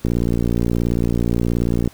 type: click train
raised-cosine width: 3 ms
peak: -6 dBFS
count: 108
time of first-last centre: 0.05-1.876 s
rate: 58.6 Hz
effects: pink hiss -47 dBFS RMS until 1.93 s